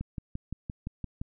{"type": "click train", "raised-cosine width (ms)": 5, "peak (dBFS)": -22, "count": 8, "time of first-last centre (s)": [0.01, 1.215], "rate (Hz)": 5.81, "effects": []}